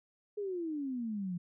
sine exponential sweep, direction down, 423.4 to 170.7 Hz, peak -34 dBFS, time 0.37-1.38 s, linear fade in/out 10 ms, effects none

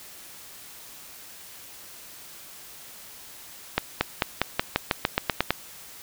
accelerating click train, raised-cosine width 0.3 ms, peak -4 dBFS, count 12, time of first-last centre 3.78-5.506 s, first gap 230 ms, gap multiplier 0.92, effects white hiss -45 dBFS RMS until 6.02 s

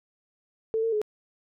sine tone with pitch steps, 444.7 / 453.8 / 424.2 Hz, A4 / A#4 / G#4, +18 / -47 / +37 cents, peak -23 dBFS, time 0.74-1.016 s, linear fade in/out 0 ms, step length 92 ms, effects none

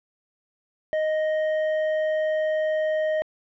triangle tone with hard clipping, 622.3 Hz, D#5, in tune, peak -23 dBFS, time 0.93-3.22 s, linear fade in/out 0 ms, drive 11 dB, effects low-pass 3000 Hz 12 dB/octave

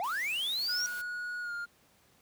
triangle linear sweep, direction up, 667 to 5800 Hz, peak -29 dBFS, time 0-0.86 s, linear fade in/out 0 ms
white noise, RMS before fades -48 dBFS, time 0.03-1.02 s, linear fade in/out 10 ms
triangle tone with pitch glide, 1454 to 1408.5 Hz, F#6 to F6, -31 to +14 cents, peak -33 dBFS, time 0.68-1.66 s, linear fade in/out 20 ms, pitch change -55 cents, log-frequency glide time 1.41-1.53 s
effects pink hiss -65 dBFS RMS until 2.21 s + high-pass 80 Hz 12 dB/octave

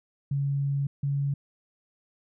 sine tone pair in turn, 140 / 140.53 Hz, C#3 / C#3, +18 / +24 cents, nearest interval unison, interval 6 cents, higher second, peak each -24 dBFS, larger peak neither, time 0.31-0.87 / 1.03-1.34 s, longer first, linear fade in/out 5 ms, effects none

